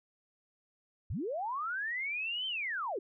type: linear two-way sweep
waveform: sine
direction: up then down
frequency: 56.1 to 3136 to 329.2 Hz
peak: -33 dBFS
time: 1.1-2.99 s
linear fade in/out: 5 ms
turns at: 2.47 s
effects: none